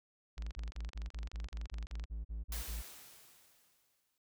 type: tone bursts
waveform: triangle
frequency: 55 Hz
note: A1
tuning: in tune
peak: -36 dBFS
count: 13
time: 0.37-2.824 s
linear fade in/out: 20 ms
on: 150 ms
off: 42 ms
type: click train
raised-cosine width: 0.2 ms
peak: -33 dBFS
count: 40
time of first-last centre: 0.38-2.04 s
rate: 23.5 Hz
type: noise with exponential decay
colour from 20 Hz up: white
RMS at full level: -43 dBFS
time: 2.52-4.18 s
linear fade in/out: 2 ms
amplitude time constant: 360 ms
effects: none